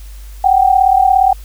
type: tone pair together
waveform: sine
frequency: 746.8 / 784 Hz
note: F#5 / G5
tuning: +16 / 0 cents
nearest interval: minor second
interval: 84 cents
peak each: -10 dBFS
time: 0.44-1.33 s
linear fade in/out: 5 ms
effects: added 50 Hz sine -29 dBFS peak until 1.44 s + white hiss -44 dBFS RMS until 1.44 s